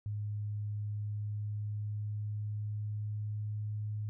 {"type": "tone with pitch glide", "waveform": "sine", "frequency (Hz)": [104.4, 105.86], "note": ["G#2", "G#2"], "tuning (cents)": [10, 34], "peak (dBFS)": -34, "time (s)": [0.06, 4.09], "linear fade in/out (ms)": 0, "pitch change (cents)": 24, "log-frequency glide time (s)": [0.84, 3.98], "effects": []}